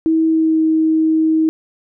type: tone with pitch glide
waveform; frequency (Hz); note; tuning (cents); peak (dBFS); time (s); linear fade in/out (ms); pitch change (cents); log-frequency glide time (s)
sine; 321.8 to 317.6; E4 to D#4; -42 to +36; -11; 0.06-1.49; 0; -22; 0.26-0.61
effects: none